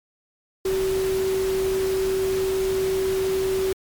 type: tone in noise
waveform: sine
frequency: 381.1 Hz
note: G4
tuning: 49 cents flat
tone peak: -20 dBFS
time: 0.65-3.73 s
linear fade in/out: 5 ms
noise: pink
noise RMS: -33 dBFS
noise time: 0.65-3.73 s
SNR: +10 dB
effects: MP3 96 kbps